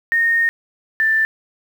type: tone pair in turn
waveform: sine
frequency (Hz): 1845 / 1772.1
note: A#6 / A6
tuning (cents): -18 / +12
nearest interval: minor second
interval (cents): 70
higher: first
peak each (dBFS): -13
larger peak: neither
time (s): 0.12-0.49 / 1-1.25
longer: first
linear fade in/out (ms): 0
effects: 7-bit